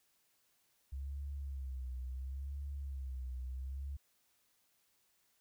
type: tone with vibrato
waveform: sine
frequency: 66.7 Hz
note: C2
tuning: 34 cents sharp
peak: -39 dBFS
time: 0.92-3.97 s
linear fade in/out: 10 ms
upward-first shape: sine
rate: 0.72 Hz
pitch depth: 97 cents each way
effects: white hiss -75 dBFS RMS until 5.4 s